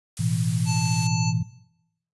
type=noise; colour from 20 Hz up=blue; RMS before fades=-34 dBFS; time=0.17-1.07 s; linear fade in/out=0 ms
type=chord; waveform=sine; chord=A suspended second; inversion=none; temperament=just; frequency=110 / 123.75 / 165 Hz; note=A2 / B2 / E3; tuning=0 / +4 / +2 cents; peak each=-25 / -26 / -25 dBFS; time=0.19-1.43 s; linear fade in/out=10 ms
type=harmonic tone; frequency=880 Hz; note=A5; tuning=in tune; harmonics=1 / 3 / 5 / 7 / 8; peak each=-32 / -35 / -33 / -34 / -37 dBFS; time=0.65-1.34 s; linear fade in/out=50 ms
effects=noise-tail reverb RT60 0.8 s tail -17 dB re dry + resampled to 24000 Hz